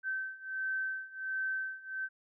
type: beating tone pair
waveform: sine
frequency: 1543 / 1544.4 Hz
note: G6 / G6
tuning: -28 / -26 cents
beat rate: 1.4 Hz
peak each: -38 / -36 dBFS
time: 0.03-2.09 s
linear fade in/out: 50 ms
effects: none